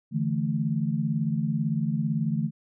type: chord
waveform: sine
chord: D suspended second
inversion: none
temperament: equal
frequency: 146.83 / 164.81 / 220 Hz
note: D3 / E3 / A3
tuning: 0 / 0 / 0 cents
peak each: -28 dBFS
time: 0.11-2.51 s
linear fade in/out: 50 ms
effects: none